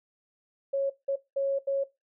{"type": "tone bursts at uneven times", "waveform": "sine", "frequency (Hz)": 550, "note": "C#5", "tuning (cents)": -14, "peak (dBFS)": -24, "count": 4, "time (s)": [[0.73, 0.9], [1.08, 1.16], [1.36, 1.59], [1.67, 1.84]], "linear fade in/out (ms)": 10, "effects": ["noise-tail reverb RT60 0.2 s tail -18 dB re dry"]}